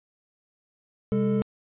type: tone cluster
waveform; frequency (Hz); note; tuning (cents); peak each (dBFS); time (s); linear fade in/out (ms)
triangle; 130.6 / 203.9 / 440; C3 / G#3 / A4; -3 / -32 / 0; -28 / -21 / -25; 1.12-1.42; 0
effects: resampled to 8000 Hz